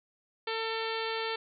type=harmonic tone with a mistuned harmonic; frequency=448.6 Hz; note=A4; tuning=34 cents sharp; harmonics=1 / 2 / 3 / 4 / 5 / 6 / 7 / 8 / 9 / 10; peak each=-35 / -38 / -40 / -41 / -42 / -43 / -43 / -44 / -45 / -45 dBFS; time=0.47-1.36 s; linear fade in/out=5 ms; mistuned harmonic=8; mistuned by=-20 cents; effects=none